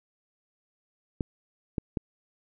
clicks, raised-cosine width 3 ms, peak -15 dBFS, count 3, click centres 1.208 / 1.782 / 1.972 s, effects none

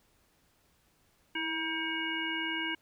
harmonic tone with a mistuned harmonic, 318.8 Hz, D#4, 42 cents sharp, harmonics 1 / 3 / 5 / 7 / 9, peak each -38 / -41 / -37 / -37 / -37 dBFS, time 1.35-2.75 s, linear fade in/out 5 ms, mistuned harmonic 1, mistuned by +31 cents, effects pink hiss -69 dBFS RMS until 2.81 s

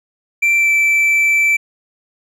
triangle tone with pitch glide, 2349 to 2327 Hz, D7 to D7, 0 to -17 cents, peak -9 dBFS, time 0.42-1.57 s, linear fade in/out 10 ms, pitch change -17 cents, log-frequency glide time 0.56-0.7 s, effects none

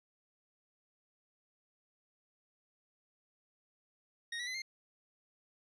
25% pulse tone with pitch steps, 1864.7 / 1943.9 / 2026 / 2112 Hz, A#6 / B6 / B6 / C7, 0 / -28 / +44 / +16 cents, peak -34 dBFS, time 4.32-4.62 s, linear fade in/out 5 ms, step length 75 ms, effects resampled to 22050 Hz

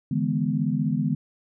sine chord, E dominant seventh, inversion third, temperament equal with one note detuned, 146.83 / 162.54 / 207.7 / 246.9 Hz, D3 / E3 / G#3 / B3, 0 / -24 / 0 / 0 cents, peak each -27 dBFS, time 0.11-1.15 s, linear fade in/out 5 ms, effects none

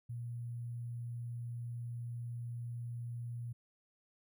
sine tone with sample-and-hold, 119 Hz, A#2, 36 cents sharp, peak -39 dBFS, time 0.09-3.53 s, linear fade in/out 10 ms, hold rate 11025 Hz, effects none

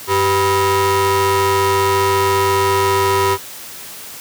35% pulse ring-modulated tone, 295.1 Hz, D4, 8 cents sharp, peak -8 dBFS, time 0.07-3.38 s, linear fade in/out 50 ms, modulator 685 Hz, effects white hiss -33 dBFS RMS until 4.2 s + high-pass 60 Hz 12 dB/octave

